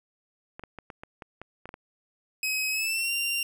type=clicks; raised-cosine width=0.5 ms; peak=-25 dBFS; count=10; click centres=0.595 / 0.637 / 0.787 / 0.902 / 1.035 / 1.222 / 1.416 / 1.656 / 1.691 / 1.741 s
type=tone with pitch glide; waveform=sawtooth; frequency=2543 to 2773 Hz; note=D#7 to F7; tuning=+37 to -13 cents; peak=-23 dBFS; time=2.43-3.43 s; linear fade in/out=2 ms; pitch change=+150 cents; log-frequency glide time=2.71-3.12 s
effects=10-bit